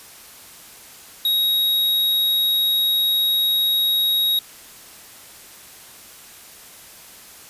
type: tone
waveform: square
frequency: 3791 Hz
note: A#7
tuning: 28 cents sharp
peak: -17 dBFS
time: 1.25-4.39 s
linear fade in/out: 2 ms
effects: white hiss -43 dBFS RMS until 7.49 s + resampled to 32000 Hz